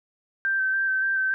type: tone with vibrato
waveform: sine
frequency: 1559 Hz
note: G6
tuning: 10 cents flat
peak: -21 dBFS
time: 0.45-1.34 s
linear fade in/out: 0 ms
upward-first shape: square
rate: 3.5 Hz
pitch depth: 17 cents each way
effects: none